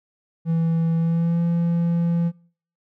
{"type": "tone with pitch glide", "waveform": "triangle", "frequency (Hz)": [164.81, 169.84], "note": ["E3", "F3"], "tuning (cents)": [0, -48], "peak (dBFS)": -16, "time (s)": [0.45, 2.32], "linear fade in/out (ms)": 50, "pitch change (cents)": 52, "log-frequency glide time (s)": [0.97, 1.41], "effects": ["noise-tail reverb RT60 0.5 s tail -23 dB re dry"]}